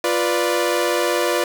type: chord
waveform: sawtooth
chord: B diminished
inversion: second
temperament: equal with one note detuned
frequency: 349.2 / 491.9 / 587.3 Hz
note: F4 / B4 / D5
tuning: 0 / -7 / 0 cents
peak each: -18 dBFS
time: 0.04-1.44 s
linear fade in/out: 2 ms
effects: none